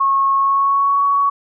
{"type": "tone with pitch glide", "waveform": "sine", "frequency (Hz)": [1093, 1121.8], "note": ["C#6", "C#6"], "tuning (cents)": [-25, 20], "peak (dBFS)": -12, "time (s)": [0, 1.3], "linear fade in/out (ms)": 10, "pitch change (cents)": 45, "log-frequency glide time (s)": [0.35, 1.01], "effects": []}